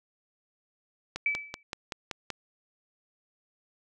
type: click train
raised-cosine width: 0.2 ms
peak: -16 dBFS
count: 7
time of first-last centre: 1.16-2.303 s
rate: 5.25 Hz
type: tone with exponential decay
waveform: sine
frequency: 2305 Hz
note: D7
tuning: 33 cents flat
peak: -22 dBFS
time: 1.26-1.63 s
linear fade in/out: 2 ms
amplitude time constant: 79 ms
effects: none